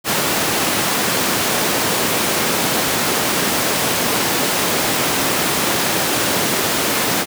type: high-pass noise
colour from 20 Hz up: pink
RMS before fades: -18 dBFS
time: 0.04-7.26 s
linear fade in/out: 50 ms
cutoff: 200 Hz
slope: 12 dB/octave
effects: none